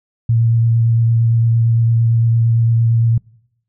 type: tone with vibrato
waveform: sine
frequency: 115.3 Hz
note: A#2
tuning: 19 cents flat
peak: -10 dBFS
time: 0.29-3.18 s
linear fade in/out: 5 ms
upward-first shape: sine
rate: 8.8 Hz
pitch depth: 15 cents each way
effects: noise-tail reverb RT60 0.8 s tail -25 dB re dry